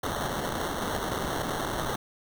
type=noise with sample-and-hold; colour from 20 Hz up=white; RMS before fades=-31 dBFS; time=0.03-1.96 s; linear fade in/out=5 ms; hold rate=2450 Hz; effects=none